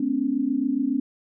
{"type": "tone cluster", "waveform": "sine", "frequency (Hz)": [218.1, 255.6, 282.8], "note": ["A3", "C4", "C#4"], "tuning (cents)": [-15, -40, 35], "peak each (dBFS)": [-32, -24, -24], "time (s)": [0, 1], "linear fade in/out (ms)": 5, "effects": []}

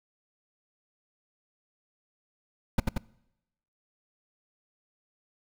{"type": "noise with echo", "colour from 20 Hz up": "brown", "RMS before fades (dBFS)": -21, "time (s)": [2.78, 2.8], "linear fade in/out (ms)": 5, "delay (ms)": 90, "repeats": 2, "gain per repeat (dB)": -3, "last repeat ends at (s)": 2.98, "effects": ["noise-tail reverb RT60 0.9 s tail -23 dB re dry"]}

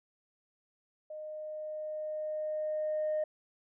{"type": "tone with level ramp", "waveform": "sine", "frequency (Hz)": 615, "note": "D#5", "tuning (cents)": -20, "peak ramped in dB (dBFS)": [-40, -27], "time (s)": [1.1, 3.24], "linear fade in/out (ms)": 5, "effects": ["tanh soft clip ceiling -26 dBFS"]}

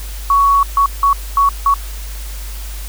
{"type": "tone bursts at uneven times", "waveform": "sine", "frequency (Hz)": 1118, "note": "C#6", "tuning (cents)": 14, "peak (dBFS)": -8, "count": 5, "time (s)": [[0.3, 0.63], [0.77, 0.86], [1.03, 1.13], [1.37, 1.49], [1.66, 1.74]], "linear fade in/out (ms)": 2, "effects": ["added 50 Hz sine -24 dBFS peak until 2.88 s", "white hiss -34 dBFS RMS until 2.88 s"]}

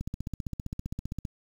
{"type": "click train", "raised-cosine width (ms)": 5, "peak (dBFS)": -21, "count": 20, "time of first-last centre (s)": [0.01, 1.252], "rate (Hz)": 15.3, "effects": ["8-bit"]}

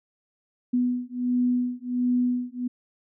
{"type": "beating tone pair", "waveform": "sine", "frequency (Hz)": [246.5, 247.9], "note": ["B3", "B3"], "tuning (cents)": [-3, 7], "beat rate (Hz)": 1.4, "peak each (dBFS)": -25, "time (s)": [0.73, 2.68], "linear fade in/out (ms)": 10, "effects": []}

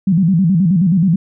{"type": "tone with vibrato", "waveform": "sine", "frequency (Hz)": 177.9, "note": "F3", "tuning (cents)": 32, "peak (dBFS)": -9, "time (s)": [0.07, 1.16], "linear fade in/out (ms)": 5, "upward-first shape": "square", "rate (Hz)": 9.4, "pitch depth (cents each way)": 150, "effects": []}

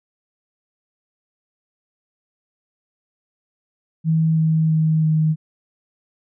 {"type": "tone with pitch steps", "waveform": "sine", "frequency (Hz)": [160.5, 159.21, 157.93, 156.65], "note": ["E3", "D#3", "D#3", "D#3"], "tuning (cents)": [-46, 40, 26, 12], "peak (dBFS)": -14, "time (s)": [4.04, 5.36], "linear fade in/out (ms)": 50, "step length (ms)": 330, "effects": []}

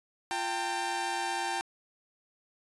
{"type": "tone cluster", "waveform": "sawtooth", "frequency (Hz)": [348.5, 787, 904], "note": ["F4", "G5", "A5"], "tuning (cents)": [-4, 7, 47], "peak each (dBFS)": [-36, -29, -31], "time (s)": [0.31, 1.61], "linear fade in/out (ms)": 0, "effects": ["resampled to 24000 Hz"]}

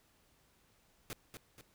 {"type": "noise with echo", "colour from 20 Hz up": "pink", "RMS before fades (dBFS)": -43, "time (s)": [1.1, 1.13], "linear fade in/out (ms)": 0, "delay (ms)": 240, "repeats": 2, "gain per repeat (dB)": -6, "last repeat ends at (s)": 1.61, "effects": ["pink hiss -70 dBFS RMS until 1.74 s"]}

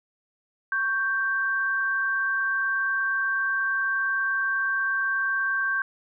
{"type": "tone pair together", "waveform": "sine", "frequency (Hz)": [1108.7, 1567.9], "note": ["C#6", "G6"], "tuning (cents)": [0, 0], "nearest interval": "tritone", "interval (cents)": 600, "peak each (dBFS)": [-31, -23], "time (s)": [0.72, 5.82], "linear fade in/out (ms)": 2, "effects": []}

